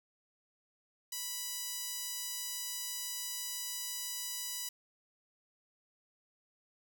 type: tone with high-pass filter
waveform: sawtooth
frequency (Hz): 986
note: B5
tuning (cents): -3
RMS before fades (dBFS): -40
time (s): 1.12-4.69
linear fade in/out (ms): 5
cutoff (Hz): 5400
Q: 0.78
effects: none